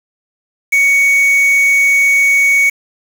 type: tone with quantisation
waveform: triangle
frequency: 2233 Hz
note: C#7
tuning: 12 cents sharp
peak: -6 dBFS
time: 0.72-2.7 s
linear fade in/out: 10 ms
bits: 4
effects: none